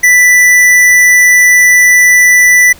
sine tone with hard clipping, 1979 Hz, B6, 3 cents sharp, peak -4 dBFS, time 0.03-2.73 s, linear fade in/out 10 ms, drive 14 dB, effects pink hiss -37 dBFS RMS until 2.79 s

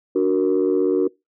sine chord, D augmented, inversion none, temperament equal, 293.7 / 370 / 466.2 Hz, D4 / F#4 / A#4, 0 / 0 / 0 cents, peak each -20 / -17 / -20 dBFS, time 0.15-1.08 s, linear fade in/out 10 ms, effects noise-tail reverb RT60 0.2 s tail -23 dB re dry + tanh soft clip ceiling -10 dBFS

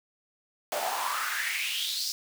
pink noise with high-pass filter sweep, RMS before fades -31 dBFS, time 0.72-2.12 s, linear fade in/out 0 ms, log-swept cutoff 600 to 5200 Hz, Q 5, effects none

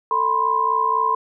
sine tone cluster, 446.2 / 988 / 1052 Hz, A4 / B5 / C6, +24 / 0 / +9 cents, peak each -28 / -20 / -19 dBFS, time 0.11-1.15 s, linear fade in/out 2 ms, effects none

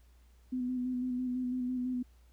sine tone with vibrato, 251.3 Hz, B3, 30 cents sharp, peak -31 dBFS, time 0.52-2.03 s, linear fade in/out 10 ms, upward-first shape square, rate 6 Hz, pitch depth 22 cents each way, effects added 60 Hz sine -58 dBFS peak until 2.32 s + pink hiss -71 dBFS RMS until 2.32 s

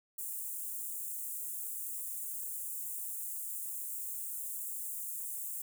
white high-pass noise, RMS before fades -40 dBFS, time 0.18-5.62 s, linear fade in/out 5 ms, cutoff 7500 Hz, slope 48 dB/octave, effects none

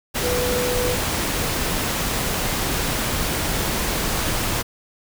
sine tone in noise, 493.9 Hz, B4, in tune, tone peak -22 dBFS, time 0.22-0.96 s, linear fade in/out 20 ms, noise pink, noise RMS -23 dBFS, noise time 0.14-4.63 s, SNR -2 dB, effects none

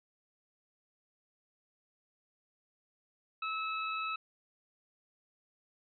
25% pulse tone, 1299 Hz, E6, 26 cents flat, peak -30 dBFS, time 3.42-4.16 s, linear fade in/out 5 ms, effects resampled to 11025 Hz

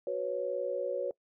sine chord, F# suspended fourth, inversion none, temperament equal, 370 / 493.9 / 554.4 Hz, F#4 / B4 / C#5, 0 / 0 / 0 cents, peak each -38 / -35 / -33 dBFS, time 0.07-1.11 s, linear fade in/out 2 ms, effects noise-tail reverb RT60 0.1 s tail -22 dB re dry

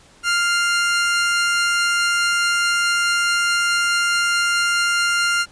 sawtooth tone pair together, 1396.9 / 2093 Hz, F6 / C7, 0 / 0 cents, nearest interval perfect fifth, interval 700 cents, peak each -13 / -24 dBFS, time 0.23-5.46 s, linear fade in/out 50 ms, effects pink hiss -50 dBFS RMS until 5.51 s + resampled to 22050 Hz

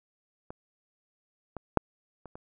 clicks, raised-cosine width 1 ms, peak -26 / -23 / -6 / -30 / -29 dBFS, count 5, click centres 0.505 / 1.567 / 1.773 / 2.257 / 2.355 s, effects none

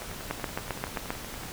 two click trains, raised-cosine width 0.5 ms, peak -14 / -24 dBFS, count 7 / 16, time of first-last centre 0.31-1.105 / 0.02-1.435 s, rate 7.55 / 10.6 Hz, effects pink hiss -40 dBFS RMS until 1.52 s

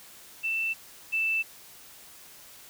sine tone pair in turn, 2667 / 2650 Hz, E7 / E7, +20 / +9 cents, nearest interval unison, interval 11 cents, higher first, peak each -26 / -24 dBFS, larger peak second, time 0.43-0.74 / 1.12-1.43 s, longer neither, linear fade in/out 20 ms, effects white hiss -50 dBFS RMS until 2.69 s

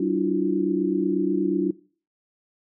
sine tone cluster, 190.9 / 292.1 / 329.8 / 358 Hz, G3 / D4 / E4 / F4, -46 / -9 / +1 / +43 cents, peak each -28 / -24 / -25 / -26 dBFS, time 0-1.71 s, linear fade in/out 5 ms, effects noise-tail reverb RT60 0.4 s tail -20 dB re dry

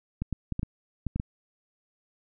clicks, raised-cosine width 5 ms, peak -17 dBFS, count 8, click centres 0.22 / 0.327 / 0.523 / 0.594 / 0.631 / 1.067 / 1.16 / 1.199 s, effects none

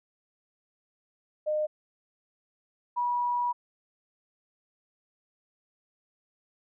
sine tone pair in turn, 610 / 970.2 Hz, D#5 / B5, -34 / -31 cents, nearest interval minor sixth, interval 803 cents, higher second, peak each -25 / -25 dBFS, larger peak neither, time 1.46-1.67 / 2.96-3.53 s, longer second, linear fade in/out 20 ms, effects none

